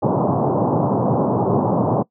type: band-pass noise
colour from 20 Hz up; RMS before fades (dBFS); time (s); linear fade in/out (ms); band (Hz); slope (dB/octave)
pink; -18; 0.02-2.03; 10; 110 to 1000; 48
effects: noise-tail reverb RT60 0.1 s tail -22 dB re dry